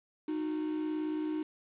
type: tone pair together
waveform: triangle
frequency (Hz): 307.9 / 366.1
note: D#4 / F#4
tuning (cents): -18 / -18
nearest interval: minor third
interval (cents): 300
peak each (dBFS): -30 / -38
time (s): 0.28-1.43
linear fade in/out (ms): 5
effects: resampled to 8000 Hz + 9-bit